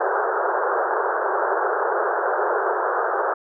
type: band-pass noise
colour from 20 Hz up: pink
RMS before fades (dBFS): -22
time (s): 0-3.34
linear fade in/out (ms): 10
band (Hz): 370 to 1600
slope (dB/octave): 96
effects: none